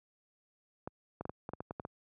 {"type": "clicks", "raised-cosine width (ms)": 1, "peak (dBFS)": -25, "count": 10, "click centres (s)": [0.875, 1.21, 1.254, 1.295, 1.491, 1.535, 1.605, 1.709, 1.798, 1.851], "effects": ["high-pass 80 Hz 12 dB/octave"]}